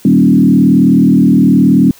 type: tone with frequency modulation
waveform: sine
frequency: 229.9 Hz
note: A#3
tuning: 24 cents flat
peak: -4 dBFS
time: 0.05-1.91 s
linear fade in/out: 2 ms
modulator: 39 Hz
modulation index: 1.7
effects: white hiss -41 dBFS RMS until 1.99 s